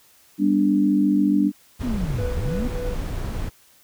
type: chord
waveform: sine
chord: G major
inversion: none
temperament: equal with one note detuned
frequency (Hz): 199.19 / 246.9 / 293.7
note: G3 / B3 / D4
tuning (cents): +28 / 0 / 0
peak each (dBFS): -20 / -24 / -18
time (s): 0.38-1.52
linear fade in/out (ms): 50
type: noise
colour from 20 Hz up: brown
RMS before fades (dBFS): -27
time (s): 1.79-3.5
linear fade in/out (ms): 20
type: linear two-way sweep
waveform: sine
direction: down then up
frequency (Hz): 260 to 50.9 to 260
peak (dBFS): -24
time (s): 1.83-2.68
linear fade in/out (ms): 5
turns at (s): 2.33
type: tone with tremolo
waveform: triangle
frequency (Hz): 493.9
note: B4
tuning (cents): 0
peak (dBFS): -25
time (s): 2.18-2.95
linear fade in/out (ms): 5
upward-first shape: triangle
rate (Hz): 3.4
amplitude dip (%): 80
effects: white hiss -55 dBFS RMS until 3.83 s